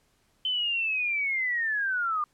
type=linear sweep; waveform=sine; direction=down; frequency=3073 to 1188 Hz; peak=-25 dBFS; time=0.45-2.24 s; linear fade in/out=2 ms; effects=pink hiss -68 dBFS RMS until 2.33 s + low-pass 12000 Hz 12 dB/octave